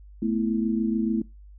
sine chord, A suspended second, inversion none, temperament equal, 220 / 246.9 / 329.6 Hz, A3 / B3 / E4, 0 / 0 / 0 cents, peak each -24 / -29 / -28 dBFS, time 0.22-1.22 s, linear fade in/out 5 ms, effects noise-tail reverb RT60 0.2 s tail -21 dB re dry + added 50 Hz sine -44 dBFS peak until 1.58 s

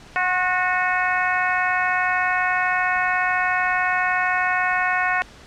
harmonic tone with a mistuned harmonic, 366.2 Hz, F#4, 18 cents flat, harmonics 2 / 3 / 4 / 5 / 6 / 7, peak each -24 / -26 / -24 / -24 / -28 / -30 dBFS, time 0.16-5.22 s, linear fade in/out 0 ms, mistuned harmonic 3, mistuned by -27 cents, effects pink hiss -45 dBFS RMS until 5.46 s + low-pass 6000 Hz 12 dB/octave

